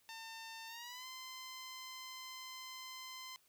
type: tone with pitch glide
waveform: 10% pulse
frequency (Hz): 900 to 1033.8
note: A5 to C6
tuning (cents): +39 to -21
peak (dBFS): -39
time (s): 0.09-3.36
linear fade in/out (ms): 0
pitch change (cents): +240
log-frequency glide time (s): 0.67-1.06
effects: white hiss -72 dBFS RMS until 3.48 s